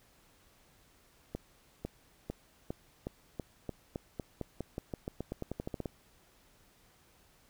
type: accelerating click train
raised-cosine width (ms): 2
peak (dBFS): -23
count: 23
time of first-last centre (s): 1.35-5.858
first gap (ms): 500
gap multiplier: 0.9
effects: pink hiss -65 dBFS RMS until 7.49 s